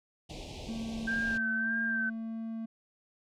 pink band-stop noise, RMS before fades -42 dBFS, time 0.29-1.38 s, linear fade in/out 10 ms, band 860 to 2400 Hz, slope 48 dB/octave
triangle tone, 225.2 Hz, A3, 40 cents sharp, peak -33 dBFS, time 0.68-2.66 s, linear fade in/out 10 ms
sine tone with vibrato, 1567 Hz, G6, 1 cent flat, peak -29 dBFS, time 1.07-2.1 s, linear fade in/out 10 ms, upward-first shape sine, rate 1.7 Hz, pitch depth 43 cents each way
effects low-pass 5000 Hz 12 dB/octave

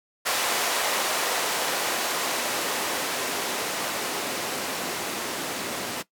blue noise with band-pass filter sweep, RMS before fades -28 dBFS, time 0.25-6.03 s, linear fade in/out 20 ms, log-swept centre 620 to 250 Hz, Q 0.85, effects noise-tail reverb RT60 0.1 s tail -17 dB re dry

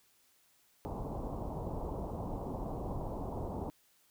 pink low-pass noise, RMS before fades -39 dBFS, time 0.85-3.7 s, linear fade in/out 0 ms, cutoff 1000 Hz, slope 48 dB/octave, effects white hiss -69 dBFS RMS until 4.1 s

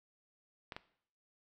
clicks, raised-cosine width 0.3 ms, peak -26 dBFS, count 2, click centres 0.722 / 0.765 s, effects noise-tail reverb RT60 0.6 s tail -17 dB re dry

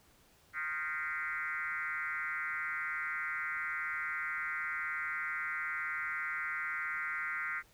sine tone with frequency modulation, 1713 Hz, A6, 47 cents flat, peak -34 dBFS, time 0.53-7.63 s, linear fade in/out 50 ms, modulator 159 Hz, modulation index 2.8, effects pink hiss -65 dBFS RMS until 7.73 s

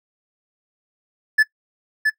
triangle tone with echo, 1734 Hz, A6, 26 cents flat, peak -8 dBFS, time 1.38-1.43 s, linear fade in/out 10 ms, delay 670 ms, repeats 1, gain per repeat -4 dB, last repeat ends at 2.1 s, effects noise-tail reverb RT60 0.1 s tail -18 dB re dry

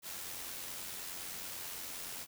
white noise with amplitude modulation, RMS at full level -42 dBFS, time 0.02-2.27 s, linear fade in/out 50 ms, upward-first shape sine, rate 89.4 Hz, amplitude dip 35%, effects none

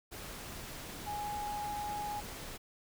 sine tone in noise, 830.6 Hz, G#5, in tune, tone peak -36 dBFS, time 1.06-2.21 s, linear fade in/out 20 ms, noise pink, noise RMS -45 dBFS, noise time 0.11-2.58 s, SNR +6 dB, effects none

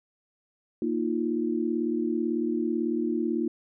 sine chord, Bb suspended fourth, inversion none, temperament equal, 233.1 / 311.1 / 349.2 Hz, Bb3 / Eb4 / F4, 0 / 0 / 0 cents, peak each -29 dBFS, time 0.82-3.48 s, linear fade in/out 2 ms, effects none

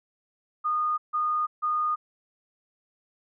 sine tone bursts, 1227 Hz, D#6, 25 cents flat, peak -23 dBFS, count 3, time 0.64-1.96 s, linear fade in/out 20 ms, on 340 ms, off 150 ms, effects none

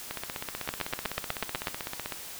two click trains, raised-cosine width 0.3 ms, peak -12 / -17 dBFS, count 9 / 33, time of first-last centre 0.69-1.672 / 0.11-2.123 s, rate 8.15 / 15.9 Hz, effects white hiss -42 dBFS RMS until 2.39 s

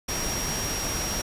sine tone in noise, 5630 Hz, F8, 13 cents sharp, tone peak -31 dBFS, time 0.08-1.22 s, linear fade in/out 10 ms, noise pink, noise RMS -30 dBFS, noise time 0.08-1.22 s, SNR -4 dB, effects resampled to 32000 Hz

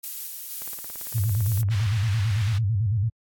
violet noise with tremolo, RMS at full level -32 dBFS, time 0.03-1.62 s, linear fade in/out 10 ms, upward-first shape square, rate 2.1 Hz, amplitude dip 25%
click train, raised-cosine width 0.5 ms, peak -29 dBFS, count 22, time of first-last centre 0.62-1.8 s, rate 17.8 Hz
sine tone with vibrato, 105.5 Hz, G#2, 28 cents sharp, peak -20 dBFS, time 1.14-3.1 s, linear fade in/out 20 ms, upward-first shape square, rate 9 Hz, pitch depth 140 cents each way
white band-pass noise, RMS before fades -40 dBFS, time 1.7-2.59 s, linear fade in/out 20 ms, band 1100 to 3300 Hz, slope 12 dB/octave
effects AAC 64 kbps

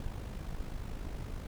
brown noise with amplitude modulation, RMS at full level -37 dBFS, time 0-1.47 s, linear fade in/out 2 ms, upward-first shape sine, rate 51.6 Hz, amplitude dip 55%, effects none

